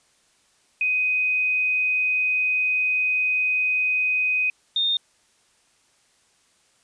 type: tone pair in turn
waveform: sine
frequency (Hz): 2505 / 3652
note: D#7 / A#7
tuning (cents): +11 / -36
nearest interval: perfect fifth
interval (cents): 653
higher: second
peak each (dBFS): -19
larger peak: neither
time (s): 0.81-4.5 / 4.76-4.97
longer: first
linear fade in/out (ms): 2
effects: white hiss -62 dBFS RMS until 6.83 s + resampled to 22050 Hz